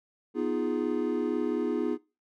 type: chord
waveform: triangle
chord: F half-diminished seventh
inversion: second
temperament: equal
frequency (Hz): 246.9 / 311.1 / 349.2 / 415.3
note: Cb4 / Eb4 / F4 / Ab4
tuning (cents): 0 / 0 / 0 / 0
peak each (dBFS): -30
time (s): 0.34-1.98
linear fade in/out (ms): 50
effects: noise-tail reverb RT60 0.3 s tail -22 dB re dry